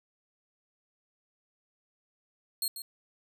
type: tone with echo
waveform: 15% pulse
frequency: 4255 Hz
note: C8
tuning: 28 cents sharp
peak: -22 dBFS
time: 2.62-2.68 s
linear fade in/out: 2 ms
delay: 140 ms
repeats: 1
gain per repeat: -10 dB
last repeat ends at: 2.82 s
effects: none